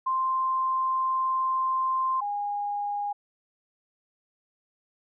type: tone pair in turn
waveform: sine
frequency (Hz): 1046.5 / 818.6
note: C6 / G#5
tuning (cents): 0 / -25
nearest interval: major third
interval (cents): 425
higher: first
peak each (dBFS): -23 / -27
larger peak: first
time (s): 0.06-2.21 / 2.21-3.13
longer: first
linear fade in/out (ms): 10
effects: none